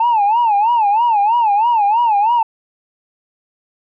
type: tone with vibrato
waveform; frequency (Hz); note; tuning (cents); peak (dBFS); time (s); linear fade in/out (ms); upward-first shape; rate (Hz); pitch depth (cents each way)
sine; 880; A5; 0; -9; 0-2.43; 5; sine; 3.1; 160
effects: tanh soft clip ceiling -8 dBFS